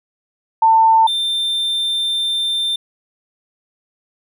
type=tone pair in turn; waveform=sine / triangle; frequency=895 / 3580 Hz; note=A5 / A7; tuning=+29 / +29 cents; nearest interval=2 octaves; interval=2400 cents; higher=second; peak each=-8 / -15 dBFS; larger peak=first; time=0.62-1.07 / 1.07-2.76 s; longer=second; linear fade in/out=5 ms; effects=none